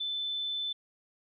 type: tone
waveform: sine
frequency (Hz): 3520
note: A7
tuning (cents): 0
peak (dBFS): -31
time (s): 0-0.73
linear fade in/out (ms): 10
effects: none